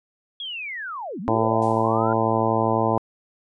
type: linear two-way sweep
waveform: sine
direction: down then up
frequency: 3370 to 164.81 to 1415 Hz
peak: -29 dBFS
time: 0.4-2.13 s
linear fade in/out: 2 ms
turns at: 1.2 s
type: harmonic tone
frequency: 112.1 Hz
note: A2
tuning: 33 cents sharp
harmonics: 1 / 2 / 3 / 4 / 5 / 6 / 7 / 8 / 9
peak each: -27 / -27 / -27 / -27 / -27 / -27 / -27 / -27 / -27 dBFS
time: 1.28-2.98 s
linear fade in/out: 0 ms
type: noise with exponential decay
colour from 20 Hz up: blue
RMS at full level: -42 dBFS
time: 1.62-2.27 s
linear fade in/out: 2 ms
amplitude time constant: 140 ms
effects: resampled to 22050 Hz